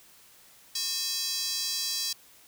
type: tone with high-pass filter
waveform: square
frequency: 364.3 Hz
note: F#4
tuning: 27 cents flat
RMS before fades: -31 dBFS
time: 0.75-2.13 s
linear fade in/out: 5 ms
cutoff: 4800 Hz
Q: 2.7
effects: white hiss -56 dBFS RMS until 2.47 s